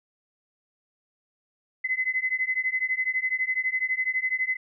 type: beating tone pair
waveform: sine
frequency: 2029 / 2041 Hz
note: B6 / C7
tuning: +46 / -44 cents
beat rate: 12 Hz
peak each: -27 dBFS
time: 1.84-4.57 s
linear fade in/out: 10 ms
effects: none